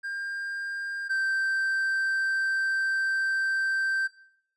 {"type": "tone pair in turn", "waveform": "triangle", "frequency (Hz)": [1600, 1563.5], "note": ["G6", "G6"], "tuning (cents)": [35, -5], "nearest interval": "unison", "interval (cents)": 40, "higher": "first", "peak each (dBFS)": [-29, -22], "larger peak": "second", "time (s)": [[0.03, 1.09], [1.09, 4.08]], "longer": "second", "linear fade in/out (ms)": 20, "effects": ["noise-tail reverb RT60 0.7 s tail -19 dB re dry", "resampled to 24000 Hz"]}